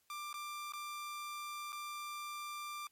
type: tone with dropouts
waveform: sawtooth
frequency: 1185 Hz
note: D6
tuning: 15 cents sharp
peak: -38 dBFS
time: 0.1-2.87 s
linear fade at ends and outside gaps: 1 ms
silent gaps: 0.329-0.341 / 0.722-0.735 / 1.722-1.728 s
effects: white hiss -75 dBFS RMS until 2.91 s + MP3 64 kbps